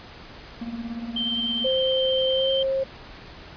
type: tone with tremolo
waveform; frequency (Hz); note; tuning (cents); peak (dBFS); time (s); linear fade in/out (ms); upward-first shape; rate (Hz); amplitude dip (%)
triangle; 233; A#3; -1; -25; 0.61-1.67; 5; sine; 17; 70
type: tone with vibrato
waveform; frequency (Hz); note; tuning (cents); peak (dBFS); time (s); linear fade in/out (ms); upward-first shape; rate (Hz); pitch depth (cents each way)
sine; 3129; G7; -4; -24; 1.16-2.63; 5; sine; 9.8; 9
type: tone with pitch glide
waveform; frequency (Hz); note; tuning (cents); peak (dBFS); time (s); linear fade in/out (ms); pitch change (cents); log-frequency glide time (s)
sine; 523.3 to 535.2; C5 to C5; 0 to +39; -21; 1.64-2.84; 10; +39; 2.31-2.5
effects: pink hiss -43 dBFS RMS until 3.56 s + resampled to 11025 Hz

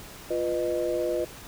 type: tone cluster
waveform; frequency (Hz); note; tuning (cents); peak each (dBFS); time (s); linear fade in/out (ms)
sine; 349.4 / 496.7 / 615; F4 / B4 / D#5; +1 / +10 / -20; -29; 0.3-1.25; 10
effects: pink hiss -44 dBFS RMS until 1.47 s

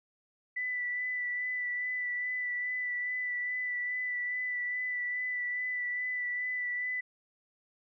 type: tone with vibrato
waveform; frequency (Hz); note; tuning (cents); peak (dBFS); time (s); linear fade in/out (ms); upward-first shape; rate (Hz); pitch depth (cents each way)
sine; 1982; B6; +6; -31; 0.56-7.01; 10; sine; 2.4; 18
effects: none

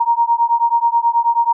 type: beating tone pair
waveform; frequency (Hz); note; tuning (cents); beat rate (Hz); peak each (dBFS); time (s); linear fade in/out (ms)
sine; 931 / 940.3; A#5 / A#5; -2 / +15; 9.3; -15; 0-1.53; 10
effects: none

